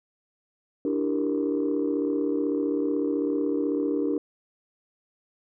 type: chord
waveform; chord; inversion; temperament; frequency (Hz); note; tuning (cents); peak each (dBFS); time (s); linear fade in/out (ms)
sine; E half-diminished seventh; third; equal; 293.7 / 329.6 / 392 / 466.2; D4 / E4 / G4 / Bb4; 0 / 0 / 0 / 0; -25 / -31 / -29 / -29; 0.85-4.18; 2
effects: tanh soft clip ceiling -16 dBFS